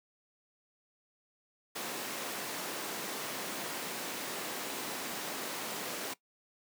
pink high-pass noise, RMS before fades -39 dBFS, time 1.75-6.14 s, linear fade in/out 10 ms, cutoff 240 Hz, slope 12 dB/octave, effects noise-tail reverb RT60 0.1 s tail -19 dB re dry + high-pass 150 Hz 12 dB/octave

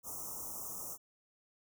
white band-stop noise, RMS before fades -43 dBFS, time 0.03-0.98 s, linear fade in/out 50 ms, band 1300 to 5600 Hz, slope 96 dB/octave, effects none

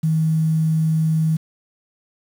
sine tone with quantisation, 159 Hz, D#3, 38 cents sharp, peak -15 dBFS, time 0.03-1.37 s, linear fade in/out 10 ms, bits 7, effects none

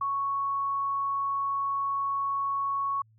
sine tone, 1108.7 Hz, C#6, in tune, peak -26 dBFS, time 0.01-3.02 s, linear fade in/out 5 ms, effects added 110 Hz sine -58 dBFS peak until 3.18 s

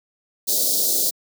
white band-stop noise, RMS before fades -20 dBFS, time 0.47-1.11 s, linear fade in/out 20 ms, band 640 to 3900 Hz, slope 48 dB/octave, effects high-pass 300 Hz 12 dB/octave

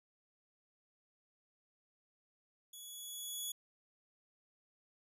10% pulse tone with level ramp, 3385 Hz, G#7, 32 cents sharp, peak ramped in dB -42 to -30 dBFS, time 2.73-3.52 s, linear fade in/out 5 ms, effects resampled to 32000 Hz

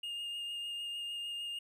triangle tone with vibrato, 2831 Hz, F7, 23 cents sharp, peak -36 dBFS, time 0.03-1.59 s, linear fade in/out 5 ms, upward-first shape sine, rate 6.6 Hz, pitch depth 11 cents each way, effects none

